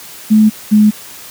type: tone pair in turn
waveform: sine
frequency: 215.6 / 211.9 Hz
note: A3 / G#3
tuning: -35 / +35 cents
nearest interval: unison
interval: 30 cents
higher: first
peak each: -4 dBFS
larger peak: neither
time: 0.3-0.5 / 0.71-0.91 s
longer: neither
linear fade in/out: 20 ms
effects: white hiss -33 dBFS RMS until 1.3 s + high-pass 80 Hz 12 dB/octave